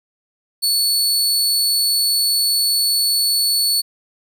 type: tone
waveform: sawtooth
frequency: 4435 Hz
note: C#8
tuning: in tune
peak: -12 dBFS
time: 0.62-3.82 s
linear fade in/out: 20 ms
effects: none